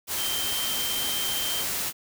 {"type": "tone in noise", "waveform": "sine", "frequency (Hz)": 3136, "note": "G7", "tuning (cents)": 0, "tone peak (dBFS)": -30, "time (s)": [0.16, 1.65], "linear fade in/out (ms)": 50, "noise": "white", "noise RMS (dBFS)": -29, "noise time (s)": [0.07, 1.93], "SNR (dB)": -4, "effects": []}